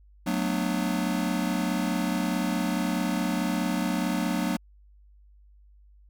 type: chord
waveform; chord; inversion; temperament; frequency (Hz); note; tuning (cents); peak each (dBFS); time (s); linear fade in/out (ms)
square; B minor seventh; second; just; 185.21 / 222.2 / 246.9 / 296.3; F#3 / A3 / B3 / D4; +2 / +17 / 0 / +15; -30 / -32 / -32 / -32; 0.26-4.57; 10
effects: added 50 Hz sine -52 dBFS peak until 6.09 s